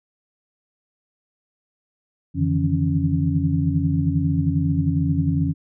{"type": "tone cluster", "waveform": "sine", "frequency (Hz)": [88.1, 143.6, 156.2, 166, 276.3], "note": ["F2", "D3", "D#3", "E3", "C#4"], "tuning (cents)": [16, -39, 7, 12, -6], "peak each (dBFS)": -24, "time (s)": [2.34, 5.54], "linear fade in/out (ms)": 50, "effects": []}